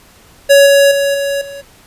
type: tone with level steps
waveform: square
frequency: 560 Hz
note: C#5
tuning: 18 cents sharp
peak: -4 / -6 / -12 / -15 / -27 dBFS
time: 0.49-1.62 s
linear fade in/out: 20 ms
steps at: 0.66 / 0.91 / 1.14 / 1.41 s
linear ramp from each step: 5 ms
effects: pink hiss -44 dBFS RMS until 1.86 s + resampled to 32000 Hz